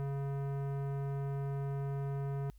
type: tone with tanh clipping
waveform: sine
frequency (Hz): 138.9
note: C#3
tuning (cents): +4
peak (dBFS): -36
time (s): 0-2.5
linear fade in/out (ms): 0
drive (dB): 17
effects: added 50 Hz sine -54 dBFS peak until 2.58 s + white hiss -75 dBFS RMS until 2.58 s